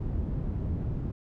white low-pass noise, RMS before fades -31 dBFS, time 0-1.12 s, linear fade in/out 10 ms, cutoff 130 Hz, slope 12 dB/octave, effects none

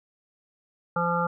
harmonic tone, 172 Hz, F3, 26 cents flat, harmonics 1 / 3 / 5 / 7 / 8, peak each -29 / -29 / -29 / -29 / -29 dBFS, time 0.96-1.27 s, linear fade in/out 5 ms, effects none

